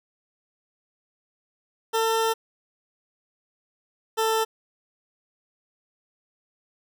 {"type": "tone pair in turn", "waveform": "20% pulse", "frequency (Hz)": [449.2, 444], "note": ["A4", "A4"], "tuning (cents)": [36, 16], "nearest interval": "unison", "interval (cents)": 20, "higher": "first", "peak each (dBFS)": -16, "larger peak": "neither", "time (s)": [[1.93, 2.34], [4.17, 4.45]], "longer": "first", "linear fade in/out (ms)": 20, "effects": []}